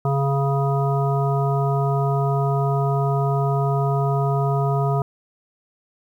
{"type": "harmonic tone", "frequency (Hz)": 138.59, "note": "C#3", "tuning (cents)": 0, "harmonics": [1, 3, 5, 7, 9], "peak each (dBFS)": [-19, -26, -26, -30, -30], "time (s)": [0.05, 5.02], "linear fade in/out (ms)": 2, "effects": ["9-bit"]}